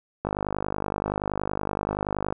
click train, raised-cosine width 1 ms, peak -12 dBFS, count 106, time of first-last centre 0.25-2.325 s, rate 50.6 Hz, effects none

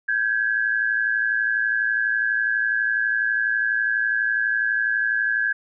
sine tone pair together, 1568 / 1680.1 Hz, G6 / G#6, 0 / +20 cents, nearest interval minor second, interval 120 cents, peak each -22 dBFS, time 0.08-5.53 s, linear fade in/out 10 ms, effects none

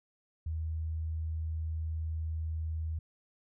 sine tone, 79.8 Hz, D#2, 44 cents sharp, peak -32 dBFS, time 0.46-2.99 s, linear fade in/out 5 ms, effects none

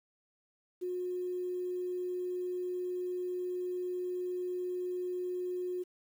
sine tone, 361.4 Hz, F#4, 41 cents flat, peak -33 dBFS, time 0.81-5.84 s, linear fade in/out 20 ms, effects 10-bit

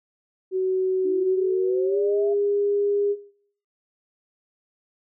sine tone with pitch glide, 374.9 to 406.5 Hz, F#4 to G#4, +23 to -37 cents, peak -20 dBFS, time 0.51-3.16 s, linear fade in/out 50 ms, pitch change +140 cents, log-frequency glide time 1.84-1.98 s
sine linear sweep, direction up, 297.1 to 678 Hz, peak -29 dBFS, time 1.04-2.34 s, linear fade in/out 20 ms
effects noise-tail reverb RT60 0.6 s tail -18 dB re dry

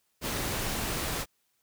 pink noise, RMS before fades -32 dBFS, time 0.21-1.26 s, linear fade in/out 50 ms, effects white hiss -74 dBFS RMS until 1.62 s

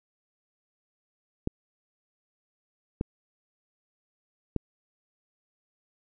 clicks, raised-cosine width 3 ms, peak -14 dBFS, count 3, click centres 1.474 / 3.011 / 4.563 s, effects none

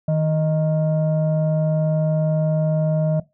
sine tone pair together, 157.02 / 622.3 Hz, D#3 / D#5, +16 / 0 cents, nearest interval 2 octaves, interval 2384 cents, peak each -16 / -21 dBFS, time 0.08-3.2 s, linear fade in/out 5 ms, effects noise-tail reverb RT60 0.2 s tail -18 dB re dry + tanh soft clip ceiling -12 dBFS

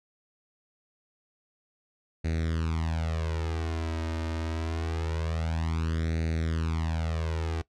sawtooth tone with flanger, 81.1 Hz, E2, 28 cents flat, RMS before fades -30 dBFS, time 2.24-7.62 s, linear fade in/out 10 ms, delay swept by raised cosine 0.47 to 3.27 ms, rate 0.25 Hz, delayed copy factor +0.85, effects noise-tail reverb RT60 0.1 s tail -19 dB re dry + low-pass 6000 Hz 12 dB/octave

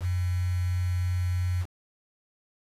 sine tone with quantisation, 89.7 Hz, F2, 47 cents sharp, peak -24 dBFS, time 0-1.66 s, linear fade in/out 50 ms, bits 7, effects resampled to 32000 Hz

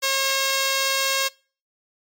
5% pulse tone, 541 Hz, C#5, 42 cents flat, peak -8 dBFS, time 0.02-1.29 s, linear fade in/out 20 ms, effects noise-tail reverb RT60 0.4 s tail -25 dB re dry + MP3 64 kbps

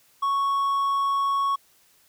triangle tone, 1108.7 Hz, C#6, in tune, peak -19 dBFS, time 0.22-1.56 s, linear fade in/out 10 ms, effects white hiss -60 dBFS RMS until 2.08 s

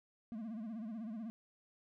triangle tone with vibrato, 221.7 Hz, A3, 13 cents sharp, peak -39 dBFS, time 0.32-1.3 s, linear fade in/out 0 ms, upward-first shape sine, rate 16 Hz, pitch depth 120 cents each way, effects none

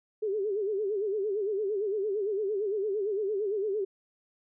sine tone with vibrato, 409 Hz, G#4, 26 cents flat, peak -27 dBFS, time 0.22-3.85 s, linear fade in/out 10 ms, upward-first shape sine, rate 8.8 Hz, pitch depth 120 cents each way, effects none

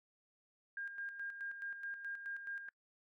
sine tone with tremolo, 1610 Hz, G6, 46 cents sharp, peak -40 dBFS, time 0.77-2.69 s, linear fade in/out 2 ms, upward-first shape square, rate 4.7 Hz, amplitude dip 55%, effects noise-tail reverb RT60 0.1 s tail -25 dB re dry

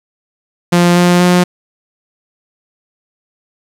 sawtooth tone with pitch steps, 174.61 / 176.54 / 178.49 Hz, F3 / F3 / F3, 0 / +19 / +38 cents, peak -3 dBFS, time 0.72-1.44 s, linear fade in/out 10 ms, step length 240 ms, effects low-pass 11000 Hz 12 dB/octave + 7-bit

